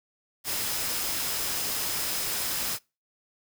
sine tone in noise, 5090 Hz, D#8, 39 cents sharp, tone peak -39 dBFS, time 0.44-2.79 s, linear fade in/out 50 ms, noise white, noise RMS -30 dBFS, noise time 0.44-2.79 s, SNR -12 dB, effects noise-tail reverb RT60 0.3 s tail -26 dB re dry

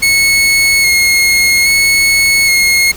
sawtooth tone with vibrato, 2177 Hz, C#7, 32 cents flat, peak -4 dBFS, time 0.02-2.92 s, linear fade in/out 10 ms, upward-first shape square, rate 0.61 Hz, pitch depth 16 cents each way, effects added 60 Hz sine -35 dBFS peak until 2.96 s + pink hiss -30 dBFS RMS until 2.96 s

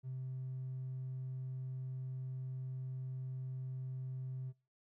triangle tone, 130 Hz, C3, 11 cents flat, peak -36 dBFS, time 0.03-4.53 s, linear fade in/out 50 ms, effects noise-tail reverb RT60 0.3 s tail -24 dB re dry + tanh soft clip ceiling -37 dBFS

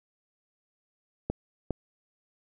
clicks, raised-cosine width 2 ms, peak -15 dBFS, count 2, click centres 1.3 / 1.707 s, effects none

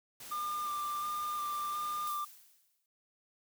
white noise, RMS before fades -48 dBFS, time 0.2-2.08 s, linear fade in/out 5 ms
triangle tone with vibrato, 1195 Hz, D6, 30 cents sharp, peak -32 dBFS, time 0.31-2.25 s, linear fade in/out 10 ms, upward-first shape square, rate 1.4 Hz, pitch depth 15 cents each way
blue noise with exponential decay, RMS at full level -42 dBFS, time 2.07-2.86 s, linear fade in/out 2 ms, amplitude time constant 170 ms
effects none

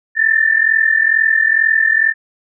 sine tone pair together, 1759.8 / 1802 Hz, A6 / A6, 0 / +41 cents, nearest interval unison, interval 41 cents, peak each -13 dBFS, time 0.15-2.14 s, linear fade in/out 50 ms, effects none

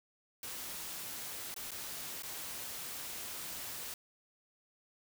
white noise with dropouts, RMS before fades -43 dBFS, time 0.43-3.94 s, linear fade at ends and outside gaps 2 ms, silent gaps 1.542-1.563 / 1.708-1.716 / 2.223-2.233 s, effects none

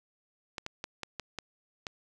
clicks, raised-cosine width 0.2 ms, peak -19 dBFS, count 7, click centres 0.582 / 0.664 / 0.841 / 1.033 / 1.197 / 1.387 / 1.868 s, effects none

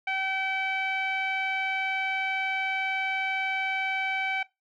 sawtooth tone with low-pass filter, 767 Hz, G5, 38 cents flat, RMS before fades -29 dBFS, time 0.07-4.43 s, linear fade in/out 5 ms, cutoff 2400 Hz, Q 4.5, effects noise-tail reverb RT60 0.2 s tail -19 dB re dry

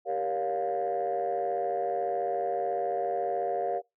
sine chord, G half-diminished seventh, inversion none, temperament just, 392 / 470.4 / 564.5 / 705.6 Hz, G4 / Bb4 / Db5 / F5, 0 / +16 / +31 / +18 cents, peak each -34 / -32 / -33 / -29 dBFS, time 0.05-3.82 s, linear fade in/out 50 ms, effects noise-tail reverb RT60 0.2 s tail -25 dB re dry + tanh soft clip ceiling -21 dBFS

